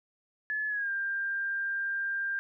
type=tone with pitch glide; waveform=sine; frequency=1717 to 1592.8 Hz; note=A6 to G6; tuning=-43 to +27 cents; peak=-29 dBFS; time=0.5-2.39 s; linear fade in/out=0 ms; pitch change=-130 cents; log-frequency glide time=0.68-0.9 s; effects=none